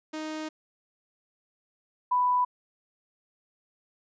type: tone pair in turn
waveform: sawtooth / sine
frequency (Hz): 311.1 / 991.7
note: D#4 / B5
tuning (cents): 0 / +7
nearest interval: octave + minor sixth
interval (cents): 2007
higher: second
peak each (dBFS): -29 / -21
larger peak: second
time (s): 0.13-0.49 / 2.11-2.45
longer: first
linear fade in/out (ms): 10
effects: resampled to 16000 Hz